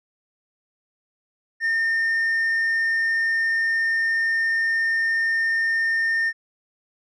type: tone with hard clipping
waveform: triangle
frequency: 1817 Hz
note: A#6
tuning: 45 cents flat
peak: -18 dBFS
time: 1.6-6.33 s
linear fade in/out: 50 ms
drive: 1 dB
effects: none